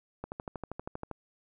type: click train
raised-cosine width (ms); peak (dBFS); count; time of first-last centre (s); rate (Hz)
1; -23; 12; 0.24-1.113; 12.6
effects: none